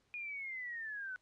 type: linear sweep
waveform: sine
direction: down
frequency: 2456 to 1480 Hz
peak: -40 dBFS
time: 0.14-1.16 s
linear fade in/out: 0 ms
effects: pink hiss -75 dBFS RMS until 1.21 s + low-pass 7000 Hz 12 dB/octave